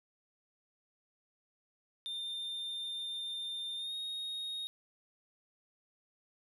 triangle tone with pitch glide, 3607 to 3734 Hz, A7 to A#7, +42 to +2 cents, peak -36 dBFS, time 2.06-4.67 s, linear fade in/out 0 ms, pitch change +60 cents, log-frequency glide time 3.76-3.94 s, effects none

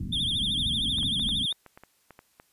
white low-pass noise, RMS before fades -34 dBFS, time 0-1.46 s, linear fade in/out 5 ms, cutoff 260 Hz, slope 48 dB/octave
triangle tone with vibrato, 3415 Hz, G#7, 48 cents sharp, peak -24 dBFS, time 0.12-1.53 s, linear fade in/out 10 ms, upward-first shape triangle, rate 13 Hz, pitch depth 150 cents each way
clicks, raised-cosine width 0.5 ms, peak -31 dBFS, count 11, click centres 0.985 / 1.031 / 1.196 / 1.291 / 1.526 / 1.663 / 1.775 / 1.836 / 2.107 / 2.191 / 2.399 s
effects white hiss -67 dBFS RMS until 2.52 s + resampled to 32000 Hz

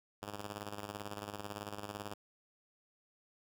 5% pulse tone with tremolo, 102.9 Hz, G#2, 16 cents flat, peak -29 dBFS, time 0.22-2.14 s, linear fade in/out 10 ms, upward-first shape square, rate 18 Hz, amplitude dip 60%, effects none

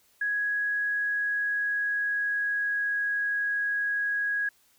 sine tone with pitch glide, 1665 to 1655.4 Hz, G#6 to G#6, +4 to -6 cents, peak -25 dBFS, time 0.21-4.49 s, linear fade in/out 5 ms, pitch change -10 cents, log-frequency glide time 0.83-2.97 s, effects white hiss -64 dBFS RMS until 4.78 s

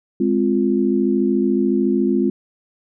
sine chord, F minor, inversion first, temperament equal, 207.7 / 261.6 / 349.2 Hz, Ab3 / C4 / F4, 0 / 0 / 0 cents, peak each -19 dBFS, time 0.2-2.3 s, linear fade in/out 5 ms, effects none

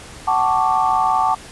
sine chord, D major seventh, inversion first, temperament equal with one note detuned, 752.1 / 880 / 1108.7 / 1174.7 Hz, F#5 / A5 / C#6 / D6, +28 / 0 / 0 / 0 cents, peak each -19 / -18 / -23 / -20 dBFS, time 0.27-1.35 s, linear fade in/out 10 ms, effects pink hiss -38 dBFS RMS until 1.51 s + resampled to 24000 Hz

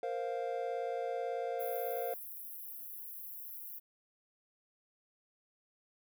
triangle chord, Bb suspended second, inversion none, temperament just, 466.2 / 524.4 / 699.2 Hz, Bb4 / C5 / F5, 0 / +4 / +2 cents, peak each -37 dBFS, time 0.03-2.14 s, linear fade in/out 2 ms
white high-pass noise, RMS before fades -46 dBFS, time 1.59-3.8 s, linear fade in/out 20 ms, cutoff 11000 Hz, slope 96 dB/octave
effects none

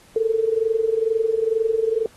sine tone with amplitude modulation, 446.7 Hz, A4, 26 cents sharp, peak -14 dBFS, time 0.16-2.06 s, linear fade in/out 2 ms, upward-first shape sine, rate 22.2 Hz, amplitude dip 80%, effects pink hiss -52 dBFS RMS until 2.16 s + AAC 32 kbps

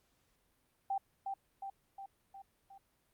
sine tone with echo, 784 Hz, G5, in tune, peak -32 dBFS, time 0.9-0.98 s, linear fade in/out 5 ms, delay 360 ms, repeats 5, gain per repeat -4 dB, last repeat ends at 2.78 s, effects pink hiss -75 dBFS RMS until 3.13 s + Opus 48 kbps

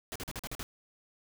pink noise bursts, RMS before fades -39 dBFS, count 7, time 0.12-0.63 s, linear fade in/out 0 ms, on 36 ms, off 43 ms, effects none

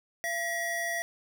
square tone pair together, 681.8 / 1914 Hz, F5 / A#6, -42 / +45 cents, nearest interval octave + tritone, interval 1787 cents, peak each -35 / -32 dBFS, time 0.24-1.02 s, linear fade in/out 0 ms, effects none

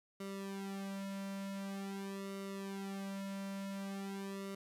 sawtooth tone with flanger, 196 Hz, G3, in tune, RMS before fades -43 dBFS, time 0.2-4.55 s, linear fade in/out 5 ms, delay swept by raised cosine 1.2 to 2.7 ms, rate 0.46 Hz, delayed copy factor -0.95, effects resampled to 32000 Hz + 12-bit

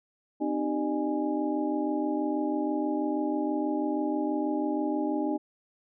sine tone cluster, 257.8 / 304 / 386.4 / 605 / 827 Hz, C4 / D#4 / G4 / D#5 / G#5, -26 / -40 / -25 / -49 / -8 cents, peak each -33 / -28 / -36 / -36 / -36 dBFS, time 0.4-5.38 s, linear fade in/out 20 ms, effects none

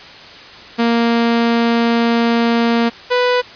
sawtooth tone pair in turn, 233.1 / 495.1 Hz, A#3 / B4, 0 / +4 cents, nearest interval octave + minor second, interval 1304 cents, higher second, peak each -8 dBFS, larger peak neither, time 0.78-2.9 / 3.1-3.42 s, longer first, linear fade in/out 20 ms, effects white hiss -36 dBFS RMS until 3.55 s + resampled to 11025 Hz

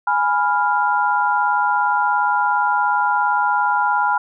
sine chord, F diminished, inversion first, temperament equal, 830.6 / 987.8 / 1396.9 Hz, Ab5 / Cb6 / F6, 0 / 0 / 0 cents, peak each -19 / -19 / -20 dBFS, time 0.07-4.18 s, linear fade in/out 5 ms, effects none

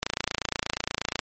click train, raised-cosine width 0.2 ms, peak -8 dBFS, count 34, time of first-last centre 0.03-1.192 s, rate 28.4 Hz, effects MP3 32 kbps

